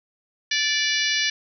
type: harmonic tone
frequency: 583 Hz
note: D5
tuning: 13 cents flat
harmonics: 3 / 4 / 5 / 6 / 7 / 8 / 9 / 10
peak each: -26 / -27 / -28 / -29 / -29 / -30 / -31 / -31 dBFS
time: 0.51-1.3 s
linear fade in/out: 5 ms
effects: none